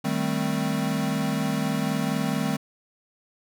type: chord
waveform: square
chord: A half-diminished seventh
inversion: second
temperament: equal with one note detuned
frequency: 155.56 / 196 / 220 / 260.9 Hz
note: Eb3 / G3 / A3 / C4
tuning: 0 / 0 / 0 / -5 cents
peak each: -30 dBFS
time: 0.04-2.57 s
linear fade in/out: 10 ms
effects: none